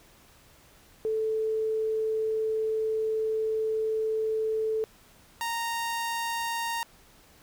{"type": "tone pair in turn", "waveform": ["sine", "sawtooth"], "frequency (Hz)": [438.7, 927.5], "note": ["A4", "A#5"], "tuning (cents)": [-5, -9], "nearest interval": "octave + minor second", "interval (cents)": 1296, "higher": "second", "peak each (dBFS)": -25, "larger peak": "neither", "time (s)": [[1.05, 4.84], [5.41, 6.83]], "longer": "first", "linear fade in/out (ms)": 0, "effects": ["pink hiss -57 dBFS RMS until 7.42 s"]}